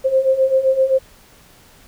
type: beating tone pair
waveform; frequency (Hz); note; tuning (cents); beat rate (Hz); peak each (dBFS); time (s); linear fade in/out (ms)
sine; 523.3 / 531; C5 / C5; 0 / +25; 7.7; -18 / -14; 0.04-0.99; 20
effects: pink hiss -48 dBFS RMS until 1.87 s